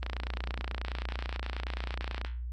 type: click train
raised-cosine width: 0.3 ms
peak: -19 dBFS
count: 66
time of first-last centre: 0.03-2.248 s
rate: 29.3 Hz
effects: added 60 Hz sine -34 dBFS peak until 2.52 s + Opus 32 kbps